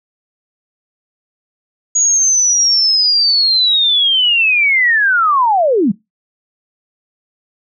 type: linear sweep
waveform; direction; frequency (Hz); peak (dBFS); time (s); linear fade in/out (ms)
sine; down; 6780 to 173.2; -9; 1.95-5.92; 10
effects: noise-tail reverb RT60 0.2 s tail -23 dB re dry